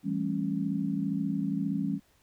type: chord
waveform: sine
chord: A dominant seventh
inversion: second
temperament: just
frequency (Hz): 165 / 198 / 220 / 275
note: E3 / G3 / A3 / C#4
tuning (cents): +2 / +18 / 0 / -14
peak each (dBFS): -34 / -31 / -37 / -32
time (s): 0.03-2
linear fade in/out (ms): 50
effects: pink hiss -66 dBFS RMS until 2.22 s